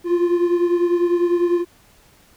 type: beating tone pair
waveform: triangle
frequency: 347.2 / 357.2 Hz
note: F4 / F4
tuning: -10 / +39 cents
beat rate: 10 Hz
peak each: -14 / -20 dBFS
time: 0.04-1.65 s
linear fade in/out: 50 ms
effects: pink hiss -53 dBFS RMS until 2.36 s